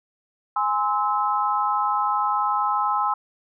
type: chord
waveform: sine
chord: Ab augmented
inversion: none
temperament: just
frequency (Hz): 830.6 / 1038.3 / 1297.8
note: Ab5 / C6 / E6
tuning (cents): 0 / -14 / -27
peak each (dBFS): -24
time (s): 0.56-3.14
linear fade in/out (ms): 5
effects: none